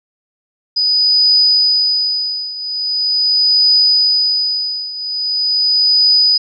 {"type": "tone with tremolo", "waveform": "sine", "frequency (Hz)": 4974, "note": "D#8", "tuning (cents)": -1, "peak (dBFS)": -7, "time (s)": [0.76, 6.38], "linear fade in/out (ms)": 10, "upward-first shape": "triangle", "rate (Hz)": 0.42, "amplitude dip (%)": 85, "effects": []}